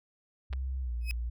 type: tone with pitch glide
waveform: sine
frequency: 65.41 to 58.95 Hz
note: C2 to A#1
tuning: 0 to +20 cents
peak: -31 dBFS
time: 0.5-1.3 s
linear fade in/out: 10 ms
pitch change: -180 cents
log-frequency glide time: 0.81-0.92 s
type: clicks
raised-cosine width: 0.3 ms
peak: -28 dBFS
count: 2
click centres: 0.529 / 0.534 s
type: tone with exponential growth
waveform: 35% pulse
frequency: 2541 Hz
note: D#7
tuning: 36 cents sharp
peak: -29 dBFS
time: 1.01-1.11 s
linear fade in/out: 0 ms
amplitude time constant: 21 ms
effects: none